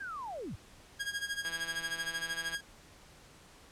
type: linear sweep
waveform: sine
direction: down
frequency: 1648 to 56.3 Hz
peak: -38 dBFS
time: 0-0.56 s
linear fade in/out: 10 ms
type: tone with tremolo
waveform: sawtooth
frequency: 1633 Hz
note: G#6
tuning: 30 cents flat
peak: -28 dBFS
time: 0.99-2.61 s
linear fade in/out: 20 ms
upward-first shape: sine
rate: 13 Hz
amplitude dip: 80%
type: click train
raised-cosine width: 0.3 ms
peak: -30 dBFS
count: 183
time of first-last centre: 1.45-2.546 s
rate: 166 Hz
effects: pink hiss -57 dBFS RMS until 3.71 s + low-pass 10000 Hz 12 dB/octave